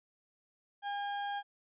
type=tone; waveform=35% pulse; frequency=810 Hz; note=G#5; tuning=43 cents flat; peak=-33 dBFS; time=0.82-1.43 s; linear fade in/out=50 ms; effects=resampled to 8000 Hz